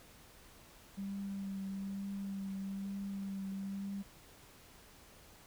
triangle tone with vibrato, 196 Hz, G3, in tune, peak -34 dBFS, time 0.97-4.03 s, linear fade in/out 20 ms, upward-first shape triangle, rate 1.1 Hz, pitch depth 22 cents each way, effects tanh soft clip ceiling -36 dBFS + pink hiss -59 dBFS RMS until 5.46 s

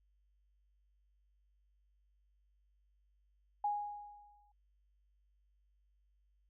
sine tone with exponential decay, 826 Hz, G#5, 10 cents flat, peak -30 dBFS, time 3.64-4.52 s, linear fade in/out 5 ms, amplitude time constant 190 ms, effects added 50 Hz sine -70 dBFS peak until 6.49 s

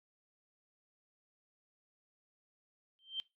sine tone with exponential growth, 3136 Hz, G7, in tune, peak -32 dBFS, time 2.99-3.2 s, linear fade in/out 0 ms, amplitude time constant 44 ms, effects noise-tail reverb RT60 0.2 s tail -20 dB re dry

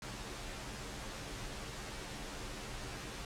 pink noise with comb filter, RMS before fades -44 dBFS, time 0.02-3.25 s, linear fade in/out 2 ms, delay 12 ms, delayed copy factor -0.85, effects low-pass 8000 Hz 12 dB/octave

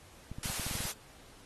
clicks, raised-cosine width 5 ms, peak -29 dBFS, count 10, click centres 0.316 / 0.385 / 0.458 / 0.5 / 0.597 / 0.666 / 0.712 / 0.753 / 0.805 / 0.854 s
white high-pass noise, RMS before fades -37 dBFS, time 0.43-0.92 s, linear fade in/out 2 ms, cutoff 320 Hz, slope 12 dB/octave
effects pink hiss -57 dBFS RMS until 1.45 s + AAC 32 kbps

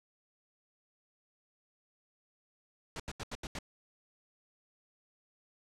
pink noise bursts, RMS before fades -40 dBFS, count 6, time 2.96-3.588 s, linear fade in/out 2 ms, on 38 ms, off 80 ms, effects low-pass 7000 Hz 12 dB/octave

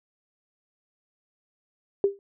sine tone with exponential decay, 398.2 Hz, G4, 27 cents sharp, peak -14 dBFS, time 2.04-2.19 s, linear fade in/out 1 ms, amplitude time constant 31 ms, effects none

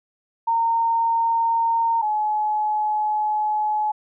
sine tone pair in turn, 918 / 850.4 Hz, A#5 / G#5, -27 / +41 cents, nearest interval minor second, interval 132 cents, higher first, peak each -17 / -19 dBFS, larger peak first, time 0.47-2.02 / 2.02-3.92 s, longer second, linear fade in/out 10 ms, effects none

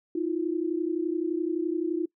sine tone pair together, 318.8 / 350.5 Hz, D#4 / F4, +42 / +6 cents, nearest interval major second, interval 164 cents, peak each -28 dBFS, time 0.15-2.06 s, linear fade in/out 5 ms, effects noise-tail reverb RT60 0.1 s tail -21 dB re dry

